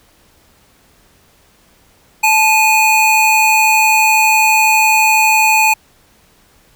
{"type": "tone pair together", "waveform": "square", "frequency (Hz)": [874, 2470], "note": ["A5", "D#7"], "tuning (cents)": [-12, -13], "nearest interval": "octave + tritone", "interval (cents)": 1799, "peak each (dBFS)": -12, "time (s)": [2.23, 5.74], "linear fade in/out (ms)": 10, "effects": ["pink hiss -51 dBFS RMS until 6.75 s"]}